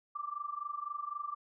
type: tone with amplitude modulation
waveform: sine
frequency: 1174.7 Hz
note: D6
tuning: in tune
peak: -33 dBFS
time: 0.15-1.35 s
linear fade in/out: 10 ms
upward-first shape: sine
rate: 23.9 Hz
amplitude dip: 85%
effects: none